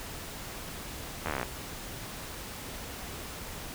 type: slowing click train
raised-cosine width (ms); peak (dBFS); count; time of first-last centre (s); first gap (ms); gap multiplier
0.5; -16; 13; 1.26-1.43; 12; 1.03
effects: pink hiss -41 dBFS RMS until 3.74 s